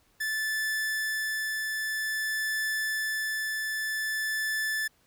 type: tone with tremolo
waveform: 45% pulse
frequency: 1748 Hz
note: A6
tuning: 12 cents flat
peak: -27 dBFS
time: 0.2-4.88 s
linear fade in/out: 10 ms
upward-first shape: triangle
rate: 0.51 Hz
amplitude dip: 25%
effects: pink hiss -66 dBFS RMS until 5.06 s